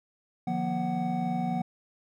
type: tone cluster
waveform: triangle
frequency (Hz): 154.1 / 177.8 / 238.3 / 746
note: D#3 / F3 / A#3 / F#5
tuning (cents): -16 / +31 / +38 / +14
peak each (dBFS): -36 / -29 / -30 / -30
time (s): 0.47-1.62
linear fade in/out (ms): 5
effects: none